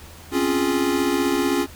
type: chord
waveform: square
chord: Db major seventh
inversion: third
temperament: equal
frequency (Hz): 261.6 / 277.2 / 349.2 / 415.3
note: C4 / Db4 / F4 / Ab4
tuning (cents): 0 / 0 / 0 / 0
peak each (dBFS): -29 / -23 / -24 / -27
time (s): 0.31-1.67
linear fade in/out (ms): 50
effects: added 81 Hz sine -44 dBFS peak until 1.75 s + pink hiss -44 dBFS RMS until 1.75 s

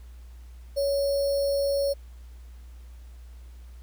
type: tone with sample-and-hold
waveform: sine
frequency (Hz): 559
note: C#5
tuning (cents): +14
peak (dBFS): -22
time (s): 0.76-1.94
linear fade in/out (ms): 20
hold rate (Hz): 4900
effects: added 60 Hz sine -42 dBFS peak until 3.82 s + pink hiss -61 dBFS RMS until 3.82 s

